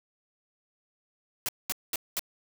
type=noise bursts; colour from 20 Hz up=white; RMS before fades=-30 dBFS; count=4; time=1.46-2.194 s; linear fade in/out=0 ms; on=26 ms; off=210 ms; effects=none